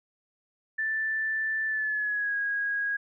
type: tone with pitch glide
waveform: sine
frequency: 1764 to 1645.9 Hz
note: A6 to G#6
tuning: +4 to -16 cents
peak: -26 dBFS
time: 0.78-2.97 s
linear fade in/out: 10 ms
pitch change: -120 cents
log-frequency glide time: 1.66-2.35 s
effects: none